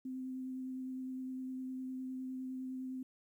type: tone with vibrato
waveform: sine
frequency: 258.8 Hz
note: C4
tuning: 19 cents flat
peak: -39 dBFS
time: 0.05-3.03 s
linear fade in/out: 5 ms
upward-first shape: sine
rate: 9.8 Hz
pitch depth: 11 cents each way
effects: 12-bit